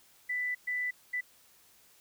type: tone bursts at uneven times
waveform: sine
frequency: 1987 Hz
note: B6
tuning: 10 cents sharp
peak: -30 dBFS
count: 3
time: 0.29-0.55 / 0.67-0.91 / 1.13-1.21 s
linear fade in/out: 10 ms
effects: white hiss -62 dBFS RMS until 2 s